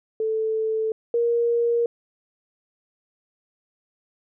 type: tone pair in turn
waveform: sine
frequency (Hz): 440 / 470.3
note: A4 / A#4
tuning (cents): 0 / +15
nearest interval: minor second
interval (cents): 115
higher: second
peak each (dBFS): -21 / -18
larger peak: second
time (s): 0.2-0.92 / 1.14-1.86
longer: neither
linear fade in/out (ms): 2
effects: none